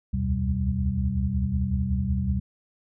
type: tone cluster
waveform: sine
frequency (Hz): 68.5 / 74 / 84.6 / 125.6 / 193.8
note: C#2 / D2 / E2 / B2 / G3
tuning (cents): -20 / +14 / +45 / +30 / -20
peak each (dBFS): -31 / -28 / -30 / -29 / -28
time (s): 0.13-2.4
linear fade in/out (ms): 10
effects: none